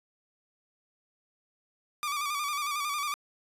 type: tone with vibrato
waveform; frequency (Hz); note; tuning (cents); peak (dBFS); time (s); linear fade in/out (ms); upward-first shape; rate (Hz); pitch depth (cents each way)
sawtooth; 1171; D6; -5; -26; 2.03-3.14; 0; square; 11; 49
effects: resampled to 32000 Hz